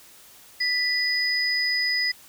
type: tone pair together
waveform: sine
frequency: 1979 / 4987 Hz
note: B6 / D#8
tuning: +3 / +3 cents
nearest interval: octave + major third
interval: 1600 cents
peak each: -24 dBFS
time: 0.6-2.12 s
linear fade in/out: 10 ms
effects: white hiss -50 dBFS RMS until 2.28 s